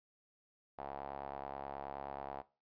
sawtooth tone with band-pass filter, 69.4 Hz, C#2, 3 cents sharp, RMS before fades -45 dBFS, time 0.78-2.42 s, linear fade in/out 10 ms, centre 780 Hz, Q 3.8, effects noise-tail reverb RT60 0.3 s tail -17 dB re dry + resampled to 11025 Hz

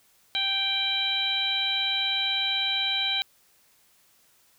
harmonic tone, 784 Hz, G5, in tune, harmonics 1 / 2 / 3 / 4 / 5, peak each -37 / -37 / -31 / -28 / -27 dBFS, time 0.35-3.22 s, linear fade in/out 0 ms, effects white hiss -62 dBFS RMS until 4.58 s

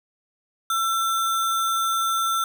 sine tone with sample-and-hold, 1344 Hz, E6, 33 cents sharp, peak -20 dBFS, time 0.7-2.44 s, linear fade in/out 2 ms, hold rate 4900 Hz, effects none

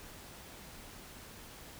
silence, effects pink hiss -51 dBFS RMS until 1.79 s

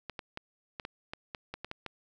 clicks, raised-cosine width 0.3 ms, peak -22 dBFS, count 11, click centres 0.097 / 0.192 / 0.374 / 0.798 / 0.851 / 1.135 / 1.348 / 1.54 / 1.646 / 1.714 / 1.863 s, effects none

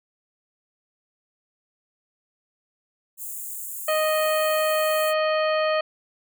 white high-pass noise, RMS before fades -34 dBFS, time 3.17-5.14 s, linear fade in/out 50 ms, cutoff 6800 Hz, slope 96 dB/octave
harmonic tone, 622.3 Hz, D#5, in tune, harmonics 1 / 2 / 3 / 4 / 5 / 7, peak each -21 / -27 / -31 / -33 / -35 / -38 dBFS, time 3.88-5.81 s, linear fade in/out 5 ms
effects none

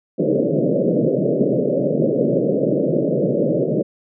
white band-pass noise, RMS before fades -18 dBFS, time 0.18-3.83 s, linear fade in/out 20 ms, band 130 to 600 Hz, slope 96 dB/octave, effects none

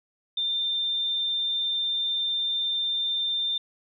sine tone, 3591 Hz, A7, 35 cents sharp, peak -24 dBFS, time 0.37-3.58 s, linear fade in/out 5 ms, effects none

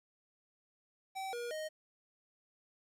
square tone with pitch steps, 769 / 477.6 / 622 Hz, G5 / A#4 / D#5, -33 / +42 / -1 cents, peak -39 dBFS, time 1.15-1.69 s, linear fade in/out 20 ms, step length 180 ms, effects low-pass 12000 Hz 12 dB/octave + 12-bit

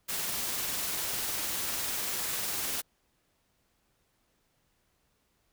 white noise with tremolo, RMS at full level -32 dBFS, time 0.08-2.82 s, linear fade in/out 20 ms, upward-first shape triangle, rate 20 Hz, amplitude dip 25%, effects pink hiss -73 dBFS RMS until 5.52 s

